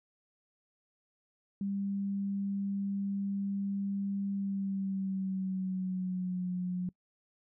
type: tone with pitch glide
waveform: sine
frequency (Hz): 198.3 to 180.79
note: G3 to F#3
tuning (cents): +20 to -40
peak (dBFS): -31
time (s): 1.61-6.89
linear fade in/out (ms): 2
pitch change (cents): -160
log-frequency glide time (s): 4.32-6.5
effects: noise-tail reverb RT60 0.1 s tail -24 dB re dry